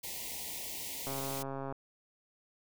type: band-stop noise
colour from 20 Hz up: white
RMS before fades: -41 dBFS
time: 0.03-1.43 s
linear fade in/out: 10 ms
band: 1000 to 1900 Hz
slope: 96 dB/octave
type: click train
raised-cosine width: 1 ms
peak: -26 dBFS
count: 90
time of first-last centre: 1.07-1.724 s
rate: 136 Hz
effects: none